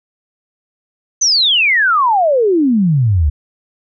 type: exponential sweep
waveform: sine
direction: down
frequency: 6272 to 68.8 Hz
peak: -9 dBFS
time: 1.21-3.3 s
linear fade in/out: 10 ms
effects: none